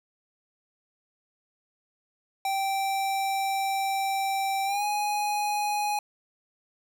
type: tone with pitch glide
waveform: square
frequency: 780 to 831.2 Hz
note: G5 to G#5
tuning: -9 to +1 cents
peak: -26 dBFS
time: 2.45-5.99 s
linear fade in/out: 2 ms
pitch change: +110 cents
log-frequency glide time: 4.65-4.84 s
effects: 10-bit